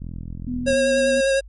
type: click train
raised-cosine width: 5 ms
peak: -21 dBFS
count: 31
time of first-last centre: 0.02-0.729 s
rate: 42.3 Hz
type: tone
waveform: sine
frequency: 246.9 Hz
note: B3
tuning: in tune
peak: -24 dBFS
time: 0.47-1.21 s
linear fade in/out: 10 ms
type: tone with vibrato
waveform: square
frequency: 542 Hz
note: C#5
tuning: 39 cents flat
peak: -17 dBFS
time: 0.66-1.41 s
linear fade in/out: 20 ms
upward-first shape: triangle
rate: 10 Hz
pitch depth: 20 cents each way
effects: added 50 Hz sine -39 dBFS peak until 1.48 s + MP3 48 kbps